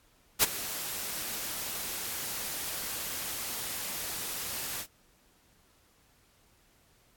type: noise with ADSR envelope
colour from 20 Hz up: white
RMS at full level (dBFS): -20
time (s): 0.39-4.87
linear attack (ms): 39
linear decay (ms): 24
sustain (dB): -16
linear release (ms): 77
effects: pink hiss -65 dBFS RMS until 7.16 s + AAC 64 kbps